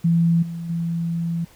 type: tone with level steps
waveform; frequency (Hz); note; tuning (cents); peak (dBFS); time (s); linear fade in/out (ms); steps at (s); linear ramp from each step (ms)
sine; 168; E3; +33; -14 / -27 / -21; 0.04-1.45; 10; 0.42 / 0.69; 10
effects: pink hiss -52 dBFS RMS until 1.55 s